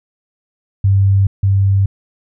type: tone pair in turn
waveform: sine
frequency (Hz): 98 / 98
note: G2 / G2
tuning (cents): 0 / 0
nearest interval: unison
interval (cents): 0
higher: neither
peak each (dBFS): -8 / -9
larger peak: first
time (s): 0.84-1.27 / 1.43-1.86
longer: neither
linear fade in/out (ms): 5
effects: none